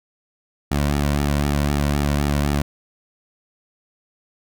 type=tone with flanger; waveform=sawtooth; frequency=72.2 Hz; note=D2; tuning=29 cents flat; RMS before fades=-20 dBFS; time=0.71-2.62 s; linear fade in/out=5 ms; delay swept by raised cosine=1.9 to 2.45 ms; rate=3.9 Hz; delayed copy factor=-0.7; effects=none